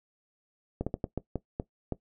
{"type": "slowing click train", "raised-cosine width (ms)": 2, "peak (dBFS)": -17, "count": 8, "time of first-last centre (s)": [0.81, 1.923], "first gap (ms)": 56, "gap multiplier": 1.34, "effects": ["noise-tail reverb RT60 0.1 s tail -17 dB re dry"]}